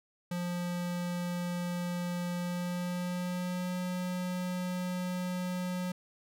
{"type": "tone with pitch glide", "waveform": "square", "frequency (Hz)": [176.1, 181.05], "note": ["F3", "F#3"], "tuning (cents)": [15, -37], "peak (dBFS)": -33, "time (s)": [0.31, 5.92], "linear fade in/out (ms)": 5, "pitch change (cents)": 48, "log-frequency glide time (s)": [2.36, 3.77], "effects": []}